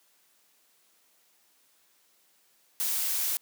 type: noise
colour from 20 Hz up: blue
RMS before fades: -29 dBFS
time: 2.8-3.37 s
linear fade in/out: 0 ms
effects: white hiss -66 dBFS RMS until 3.41 s + high-pass 200 Hz 12 dB/octave